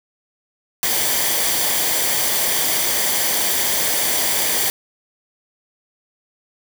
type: noise with comb filter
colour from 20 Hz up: white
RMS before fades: -19 dBFS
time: 0.83-4.7 s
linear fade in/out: 0 ms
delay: 0.75 ms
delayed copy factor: -0.5
effects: none

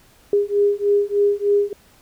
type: beating tone pair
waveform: sine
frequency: 405.6 / 408.9 Hz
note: G#4 / G#4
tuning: -41 / -27 cents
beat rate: 3.3 Hz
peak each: -18 dBFS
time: 0.33-1.73 s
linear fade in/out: 2 ms
effects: pink hiss -53 dBFS RMS until 2.01 s

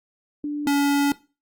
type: tone pair in turn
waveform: sine / square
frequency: 293.7 / 284 Hz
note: D4 / C#4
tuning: 0 / +42 cents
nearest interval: minor second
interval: 58 cents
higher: first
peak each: -24 / -18 dBFS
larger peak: second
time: 0.44-0.67 / 0.67-1.12 s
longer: second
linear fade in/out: 2 ms
effects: noise-tail reverb RT60 0.3 s tail -19 dB re dry + Opus 48 kbps

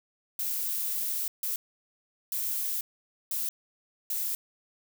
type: noise bursts at uneven times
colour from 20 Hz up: violet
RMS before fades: -31 dBFS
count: 5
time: 0.39-1.28 / 1.43-1.56 / 2.32-2.81 / 3.31-3.49 / 4.1-4.35 s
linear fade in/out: 2 ms
effects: none

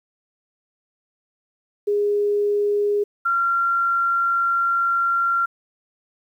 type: tone pair in turn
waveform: sine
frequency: 411.3 / 1375.5 Hz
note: G#4 / F6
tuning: -17 / -27 cents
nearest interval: octave + major sixth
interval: 2090 cents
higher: second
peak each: -17 dBFS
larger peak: neither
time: 1.87-3.04 / 3.25-5.46 s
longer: second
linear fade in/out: 10 ms
effects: 9-bit

